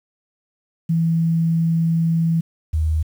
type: tone pair in turn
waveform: sine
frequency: 164.81 / 78.66 Hz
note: E3 / D#2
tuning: 0 / +19 cents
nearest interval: octave + minor second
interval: 1281 cents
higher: first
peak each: -15 / -16 dBFS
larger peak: first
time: 0.89-2.41 / 2.73-3.03 s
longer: first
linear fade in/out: 10 ms
effects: 8-bit